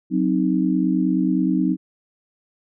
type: chord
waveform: sine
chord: C diminished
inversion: second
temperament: equal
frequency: 185 / 261.6 / 311.1 Hz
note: Gb3 / C4 / Eb4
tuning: 0 / 0 / 0 cents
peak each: -21 dBFS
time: 0.1-1.77 s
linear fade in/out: 50 ms
effects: none